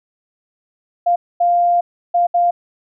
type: tone bursts at uneven times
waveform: sine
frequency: 698.5 Hz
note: F5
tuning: in tune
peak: -11 dBFS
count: 4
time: 1.06-1.16 / 1.4-1.81 / 2.14-2.27 / 2.34-2.51 s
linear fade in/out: 10 ms
effects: none